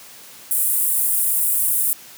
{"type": "high-pass noise", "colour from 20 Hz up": "pink", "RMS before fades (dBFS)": -19, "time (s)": [0.51, 1.93], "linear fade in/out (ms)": 0, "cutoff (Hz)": 8800, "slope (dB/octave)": 48, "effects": ["white hiss -42 dBFS RMS until 2.17 s", "high-pass 100 Hz 12 dB/octave"]}